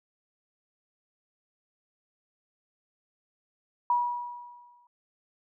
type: tone with exponential decay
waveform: sine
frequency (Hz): 967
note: B5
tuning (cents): -37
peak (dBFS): -20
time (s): 3.9-4.87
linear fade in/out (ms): 2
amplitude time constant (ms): 210
effects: none